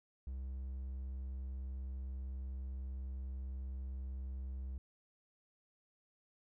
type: tone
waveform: triangle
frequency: 65.41 Hz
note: C2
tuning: in tune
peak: -38 dBFS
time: 0.27-4.78 s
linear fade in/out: 0 ms
effects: none